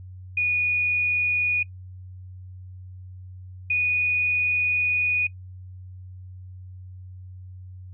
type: tone pair in turn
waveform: sine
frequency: 2459 / 2469 Hz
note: D#7 / D#7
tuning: -21 / -14 cents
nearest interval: unison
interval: 7 cents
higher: second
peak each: -19 dBFS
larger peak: neither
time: 0.37-1.63 / 3.7-5.27 s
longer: second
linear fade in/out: 5 ms
effects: noise-tail reverb RT60 0.1 s tail -23 dB re dry + added 92 Hz sine -38 dBFS peak until 7.93 s